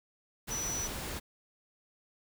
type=tone in noise; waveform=sine; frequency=5920 Hz; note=F#8; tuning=in tune; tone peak=-34 dBFS; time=0.5-0.88 s; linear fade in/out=20 ms; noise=pink; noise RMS=-39 dBFS; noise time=0.47-1.2 s; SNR=+2 dB; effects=none